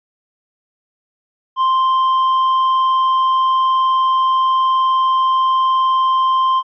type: tone with hard clipping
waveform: triangle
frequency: 1046.5 Hz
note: C6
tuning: in tune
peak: -13 dBFS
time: 1.56-6.63 s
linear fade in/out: 50 ms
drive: 7 dB
effects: resampled to 11025 Hz